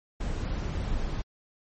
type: noise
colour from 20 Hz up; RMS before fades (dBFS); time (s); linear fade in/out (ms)
brown; -30; 0.2-1.22; 10
effects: MP3 32 kbps